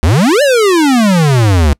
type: exponential two-way sweep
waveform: square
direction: up then down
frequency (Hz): 68.5 to 600 to 68.5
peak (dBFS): -7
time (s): 0.03-1.73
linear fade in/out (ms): 0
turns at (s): 0.42
effects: noise-tail reverb RT60 0.1 s tail -26 dB re dry + low-pass 11000 Hz 12 dB/octave